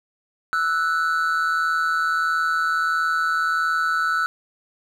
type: tone pair together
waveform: triangle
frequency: 1318.5 / 1480 Hz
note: E6 / F#6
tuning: 0 / 0 cents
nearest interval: major second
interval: 200 cents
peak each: -20 dBFS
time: 0.53-4.26 s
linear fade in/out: 0 ms
effects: none